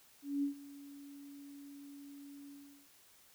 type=tone with ADSR envelope; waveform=sine; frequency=282.8 Hz; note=C#4; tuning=35 cents sharp; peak=-30 dBFS; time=0.22-2.89 s; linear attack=210 ms; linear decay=110 ms; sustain=-19 dB; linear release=400 ms; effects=white hiss -64 dBFS RMS until 3.34 s